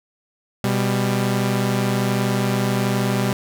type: tone pair together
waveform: sawtooth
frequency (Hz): 124.96 / 198.1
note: B2 / G3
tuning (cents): +21 / +18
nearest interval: minor sixth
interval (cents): 797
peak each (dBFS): -17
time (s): 0.64-3.33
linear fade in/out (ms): 0
effects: none